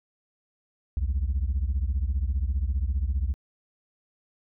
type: beating tone pair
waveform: sine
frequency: 61.1 / 76.1 Hz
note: B1 / D#2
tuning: -18 / -38 cents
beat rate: 15 Hz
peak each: -24 / -25 dBFS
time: 0.97-3.34 s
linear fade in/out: 0 ms
effects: tanh soft clip ceiling -20 dBFS